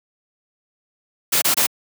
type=noise bursts; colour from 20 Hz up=white; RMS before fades=-17 dBFS; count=3; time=1.32-1.668 s; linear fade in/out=10 ms; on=100 ms; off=24 ms; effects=high-pass 150 Hz 12 dB/octave